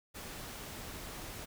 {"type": "noise", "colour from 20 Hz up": "pink", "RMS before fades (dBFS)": -45, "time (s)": [0.14, 1.46], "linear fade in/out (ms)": 20, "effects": []}